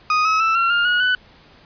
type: tone with pitch steps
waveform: 35% pulse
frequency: 1244.5 / 1283.2 / 1323.1 / 1364.2 / 1406.6 / 1450.3 / 1495.4 Hz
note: D#6 / E6 / E6 / F6 / F6 / F#6 / F#6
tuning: 0 / -47 / +6 / -41 / +12 / -35 / +18 cents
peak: -13 dBFS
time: 0.1-1.15 s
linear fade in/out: 2 ms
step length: 150 ms
effects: pink hiss -49 dBFS RMS until 1.65 s + resampled to 11025 Hz